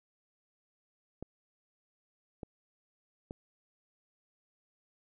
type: clicks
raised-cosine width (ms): 2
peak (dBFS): -27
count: 3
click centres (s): 1.226 / 2.432 / 3.309
effects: none